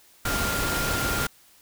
sine tone in noise, 1399 Hz, F6, 3 cents sharp, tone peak -29 dBFS, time 0.25-1.27 s, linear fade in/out 5 ms, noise pink, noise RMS -27 dBFS, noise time 0.25-1.27 s, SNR -5 dB, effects white hiss -56 dBFS RMS until 1.61 s

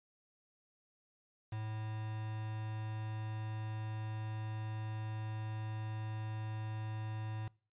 triangle tone with quantisation, 108.8 Hz, A2, 19 cents flat, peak -36 dBFS, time 1.52-7.48 s, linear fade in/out 5 ms, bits 8, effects noise-tail reverb RT60 0.4 s tail -24 dB re dry + resampled to 8000 Hz

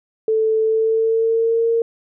sine tone with pitch glide, 440.1 to 460.1 Hz, A4 to A#4, 0 to -23 cents, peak -14 dBFS, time 0.28-1.82 s, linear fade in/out 2 ms, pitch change +77 cents, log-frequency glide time 0.61-1.69 s, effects none

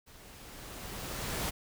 pink noise with level ramp, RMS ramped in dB -55 to -33 dBFS, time 0.06-1.51 s, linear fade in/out 20 ms, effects none

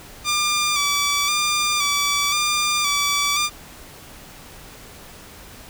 10% pulse tone with vibrato, 1174.7 Hz, D6, in tune, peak -10 dBFS, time 0.24-3.5 s, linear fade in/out 50 ms, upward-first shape square, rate 0.96 Hz, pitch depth 34 cents each way, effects pink hiss -42 dBFS RMS until 5.69 s

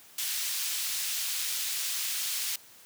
pink high-pass noise, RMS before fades -32 dBFS, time 0.18-2.56 s, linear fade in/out 5 ms, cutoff 3300 Hz, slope 12 dB/octave, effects white hiss -54 dBFS RMS until 2.85 s + high-pass 80 Hz 12 dB/octave

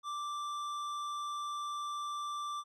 sine tone with tanh clipping, 1174.7 Hz, D6, in tune, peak -38 dBFS, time 0.03-2.64 s, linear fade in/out 50 ms, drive 13 dB, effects none

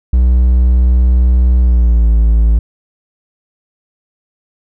triangle tone with pitch glide, 61.74 to 55.64 Hz, B1 to A1, 0 to +20 cents, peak -4 dBFS, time 0.13-2.59 s, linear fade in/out 5 ms, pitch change -180 cents, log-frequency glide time 1.59-2.13 s, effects none

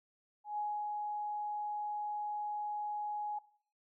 sine tone with ADSR envelope, 836 Hz, G#5, 11 cents sharp, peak -33 dBFS, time 0.44-3.39 s, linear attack 140 ms, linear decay 280 ms, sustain -2 dB, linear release 8 ms, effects noise-tail reverb RT60 0.5 s tail -18 dB re dry

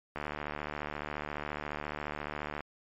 click train, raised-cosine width 0.5 ms, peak -21 dBFS, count 183, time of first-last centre 0.16-2.606 s, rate 74.4 Hz, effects MP3 48 kbps

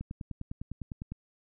click train, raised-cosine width 5 ms, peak -25 dBFS, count 12, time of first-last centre 0.01-1.12 s, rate 9.91 Hz, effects none

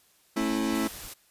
40% pulse chord, A major, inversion none, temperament equal with one note detuned, 220 / 272.1 / 329.6 Hz, A3 / C#4 / E4, 0 / -32 / 0 cents, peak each -29 dBFS, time 0.36-0.88 s, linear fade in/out 10 ms
brown noise with tremolo, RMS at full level -48 dBFS, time 0.39-1.09 s, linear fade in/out 20 ms, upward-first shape square, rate 9.3 Hz, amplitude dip 35%
white noise, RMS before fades -41 dBFS, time 0.74-1.14 s, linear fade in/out 10 ms
effects white hiss -63 dBFS RMS until 1.3 s + resampled to 32000 Hz

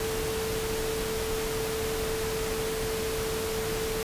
sine tone in noise, 442.5 Hz, A4, 10 cents sharp, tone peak -30 dBFS, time 0-4.03 s, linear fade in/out 2 ms, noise pink, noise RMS -33 dBFS, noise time 0-4.03 s, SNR 0 dB, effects resampled to 32000 Hz

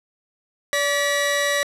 sawtooth tone pair together, 576 / 1937.4 Hz, D5 / B6, -34 / -34 cents, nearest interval octave + major sixth, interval 2100 cents, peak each -18 dBFS, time 0.73-1.63 s, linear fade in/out 0 ms, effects low-pass 10000 Hz 12 dB/octave + 9-bit

